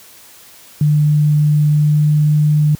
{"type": "tone with pitch glide", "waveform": "sine", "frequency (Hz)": [149.5, 150.37], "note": ["D3", "D3"], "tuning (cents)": [31, 41], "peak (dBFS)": -9, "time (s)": [0.81, 2.75], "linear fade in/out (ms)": 2, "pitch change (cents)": 10, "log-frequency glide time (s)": [1.77, 2.07], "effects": ["white hiss -42 dBFS RMS until 2.79 s", "high-pass 60 Hz 12 dB/octave"]}